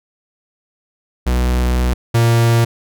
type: tone pair in turn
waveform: 45% pulse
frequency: 61.74 / 116.55 Hz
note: B1 / A#2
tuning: 0 / 0 cents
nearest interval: major seventh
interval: 1100 cents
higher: second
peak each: -13 / -10 dBFS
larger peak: second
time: 1.26-1.94 / 2.14-2.65 s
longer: first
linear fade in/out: 10 ms
effects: none